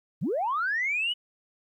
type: linear sweep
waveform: sine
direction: up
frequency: 110.6 to 2999 Hz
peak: -24 dBFS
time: 0.21-1.14 s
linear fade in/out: 20 ms
effects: tanh soft clip ceiling -20 dBFS + 11-bit